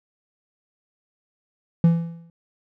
triangle tone with exponential decay, 167.5 Hz, E3, 28 cents sharp, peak -8 dBFS, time 1.84-2.3 s, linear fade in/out 2 ms, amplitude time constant 100 ms, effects none

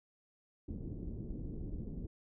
pink low-pass noise, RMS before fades -42 dBFS, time 0.68-2.07 s, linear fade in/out 5 ms, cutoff 350 Hz, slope 24 dB/octave, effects none

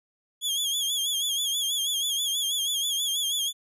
sawtooth tone with vibrato, 3322 Hz, G#7, in tune, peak -22 dBFS, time 0.41-3.53 s, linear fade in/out 50 ms, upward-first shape sine, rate 6.2 Hz, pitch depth 80 cents each way, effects resampled to 32000 Hz

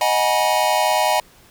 square chord, G# minor seventh, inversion second, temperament equal with one note detuned, 622.3 / 740 / 830.6 / 964.6 Hz, D#5 / F#5 / G#5 / B5, 0 / 0 / 0 / -41 cents, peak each -22 dBFS, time 0.01-1.2 s, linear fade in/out 2 ms, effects pink hiss -50 dBFS RMS until 1.5 s

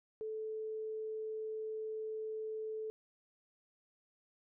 sine tone, 436.4 Hz, A4, 14 cents flat, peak -38 dBFS, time 0.21-2.9 s, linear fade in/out 0 ms, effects none

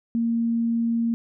sine tone, 231.4 Hz, A#3, 13 cents flat, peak -20 dBFS, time 0.15-1.14 s, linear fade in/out 0 ms, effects none

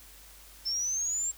sine linear sweep, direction up, 5274 to 7500 Hz, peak -28 dBFS, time 0.65-1.32 s, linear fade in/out 20 ms, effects added 50 Hz sine -55 dBFS peak until 1.37 s + white hiss -53 dBFS RMS until 1.37 s

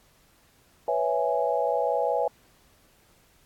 sine chord, C# minor seventh, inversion third, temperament equal, 493.9 / 554.4 / 659.3 / 830.6 Hz, B4 / C#5 / E5 / G#5, 0 / 0 / 0 / 0 cents, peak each -28 dBFS, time 0.88-2.28 s, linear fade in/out 2 ms, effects pink hiss -61 dBFS RMS until 3.45 s + AAC 64 kbps

